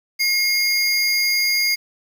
square tone pair together, 2149 / 4830 Hz, C7 / D8, +46 / +48 cents, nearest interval octave + major second, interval 1402 cents, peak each -20 dBFS, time 0.19-1.76 s, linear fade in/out 20 ms, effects 8-bit

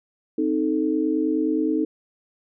sine chord, A diminished, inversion first, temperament equal, 261.6 / 311.1 / 440 Hz, C4 / Eb4 / A4, 0 / 0 / 0 cents, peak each -26 / -21 / -27 dBFS, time 0.38-1.85 s, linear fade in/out 5 ms, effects none

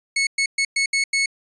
sawtooth tone bursts at uneven times, 2200 Hz, C#7, 14 cents flat, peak -14 dBFS, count 6, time 0.16-0.27 / 0.38-0.46 / 0.58-0.65 / 0.76-0.86 / 0.93-1.04 / 1.13-1.26 s, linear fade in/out 5 ms, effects resampled to 22050 Hz

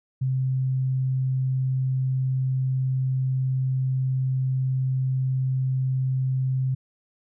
sine tone, 130.81 Hz, C3, in tune, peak -21 dBFS, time 0.21-6.75 s, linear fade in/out 10 ms, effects none

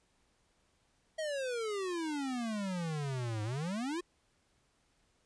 square exponential two-way sweep, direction down then up, 645 to 103.83 to 366.4 Hz, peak -35 dBFS, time 1.18-4.01 s, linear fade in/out 10 ms, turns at 3.43 s, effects pink hiss -73 dBFS RMS until 5.25 s + resampled to 22050 Hz

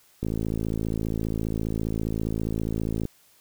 click train, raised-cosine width 3 ms, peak -15 dBFS, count 156, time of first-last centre 0.23-3.053 s, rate 54.9 Hz, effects white hiss -59 dBFS RMS until 3.4 s

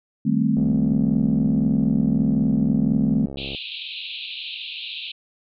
sine chord, A half-diminished seventh, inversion second, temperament equal, 155.56 / 196 / 220 / 261.6 Hz, Eb3 / G3 / A3 / C4, 0 / 0 / 0 / 0 cents, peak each -24 / -24 / -20 / -23 dBFS, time 0.25-3.26 s, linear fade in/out 10 ms
click train, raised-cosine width 2 ms, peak -21 dBFS, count 205, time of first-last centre 0.57-3.548 s, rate 68.5 Hz
pink band-pass noise, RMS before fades -33 dBFS, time 3.37-5.12 s, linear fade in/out 10 ms, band 2500 to 4100 Hz, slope 96 dB/octave
effects none

